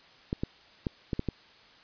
clicks, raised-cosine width 3 ms, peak -16 dBFS, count 6, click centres 0.329 / 0.435 / 0.868 / 1.132 / 1.194 / 1.287 s, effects white hiss -56 dBFS RMS until 1.83 s + resampled to 11025 Hz

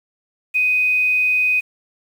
sine tone with quantisation, 2500 Hz, D#7, 8 cents sharp, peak -14 dBFS, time 0.54-1.61 s, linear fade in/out 20 ms, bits 7, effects none

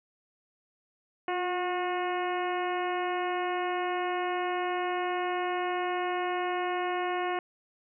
harmonic tone with a mistuned harmonic, 361.5 Hz, F#4, 40 cents flat, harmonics 1 / 2 / 3 / 4 / 5 / 6 / 7 / 8, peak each -32 / -32 / -36 / -41 / -40 / -42 / -45 / -45 dBFS, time 1.28-7.39 s, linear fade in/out 2 ms, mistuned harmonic 1, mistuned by -35 cents, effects none

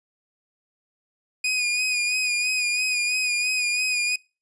sawtooth tone with vibrato, 2471 Hz, D#7, 13 cents flat, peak -18 dBFS, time 1.44-4.16 s, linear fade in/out 5 ms, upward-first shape sine, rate 3 Hz, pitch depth 39 cents each way, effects noise-tail reverb RT60 0.3 s tail -24 dB re dry + resampled to 22050 Hz

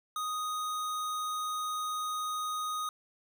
square tone, 1244.5 Hz, D#6, in tune, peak -33 dBFS, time 0.16-2.89 s, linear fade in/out 2 ms, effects none

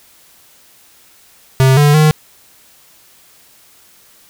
square tone with pitch steps, 132.2 / 146.4 / 153.9 Hz, C3 / D3 / D#3, +18 / -5 / -19 cents, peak -7 dBFS, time 1.6-2.11 s, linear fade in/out 0 ms, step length 170 ms, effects white hiss -47 dBFS RMS until 4.29 s

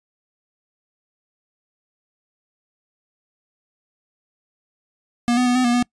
square tone with pitch steps, 239.2 / 249.5 / 245.8 / 253.7 / 239.7 / 244.4 Hz, A#3 / B3 / B3 / B3 / A#3 / B3, +45 / +18 / -8 / +47 / +48 / -18 cents, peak -16 dBFS, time 5.28-5.826 s, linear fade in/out 0 ms, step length 91 ms, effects noise-tail reverb RT60 0.1 s tail -25 dB re dry + resampled to 22050 Hz

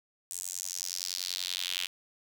square tone with high-pass filter sweep, 45.27 Hz, F#1, 37 cents flat, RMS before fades -36 dBFS, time 0.3-1.87 s, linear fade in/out 10 ms, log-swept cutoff 8100 to 3000 Hz, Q 2.9, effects 9-bit

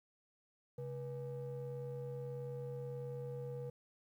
triangle ring-modulated tone, 174.61 Hz, F3, in tune, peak -36 dBFS, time 0.78-3.7 s, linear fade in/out 5 ms, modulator 310 Hz, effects 12-bit

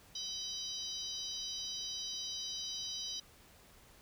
harmonic tone with a mistuned harmonic, 976 Hz, B5, 21 cents flat, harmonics 3 / 4 / 5 / 6, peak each -45 / -43 / -44 / -46 dBFS, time 0.15-3.2 s, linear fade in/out 5 ms, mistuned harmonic 3, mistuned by +88 cents, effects pink hiss -61 dBFS RMS until 4.01 s

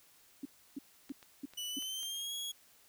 sine tone bursts, 277.2 Hz, C#4, in tune, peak -37 dBFS, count 5, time 0.43-1.79 s, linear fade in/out 5 ms, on 24 ms, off 310 ms
clicks, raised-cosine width 0.2 ms, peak -37 dBFS, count 5, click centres 1.094 / 1.228 / 1.536 / 1.824 / 2.031 s
sawtooth tone with pitch glide, 2964 to 3327 Hz, F#7 to G#7, +2 to +2 cents, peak -35 dBFS, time 1.57-2.52 s, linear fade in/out 10 ms, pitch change +200 cents, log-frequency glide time 1.68-2.34 s
effects white hiss -64 dBFS RMS until 2.88 s

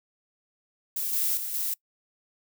violet noise with level steps, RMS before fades -30 / -26 / -33 / -29 dBFS, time 0.96-1.74 s, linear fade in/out 5 ms, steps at 1.13 / 1.37 / 1.54 s, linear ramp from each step 2 ms, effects noise-tail reverb RT60 0.1 s tail -24 dB re dry

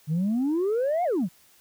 sine exponential two-way sweep, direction up then down, 146.83 to 738 to 155.4 Hz, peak -20 dBFS, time 0.07-1.29 s, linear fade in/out 50 ms, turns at 1.04 s, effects tanh soft clip ceiling -20 dBFS + white hiss -58 dBFS RMS until 1.6 s

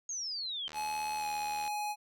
sine exponential sweep, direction down, 6640 to 3081 Hz, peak -35 dBFS, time 0.09-0.68 s, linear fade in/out 2 ms
click train, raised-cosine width 0.2 ms, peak -28 dBFS, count 78, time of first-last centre 0.68-1.677 s, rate 77.2 Hz
square tone with pitch glide, 850 to 836.8 Hz, G#5 to G#5, +40 to +13 cents, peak -34 dBFS, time 0.73-1.96 s, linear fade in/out 50 ms, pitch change -27 cents, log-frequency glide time 1.18-1.26 s
effects none

